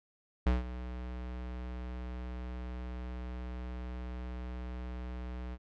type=tone with ADSR envelope; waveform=square; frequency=61.74 Hz; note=B1; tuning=in tune; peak=-24 dBFS; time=0.46-5.58 s; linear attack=8 ms; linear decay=160 ms; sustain=-15 dB; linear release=48 ms; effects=low-pass 3000 Hz 12 dB/octave